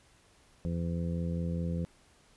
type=harmonic tone; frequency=84.8 Hz; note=E2; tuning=50 cents sharp; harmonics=1 / 2 / 3 / 4 / 5 / 6; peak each=-35 / -32 / -44 / -47 / -48 / -43 dBFS; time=0.65-1.85 s; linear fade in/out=0 ms; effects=pink hiss -63 dBFS RMS until 2.36 s + resampled to 24000 Hz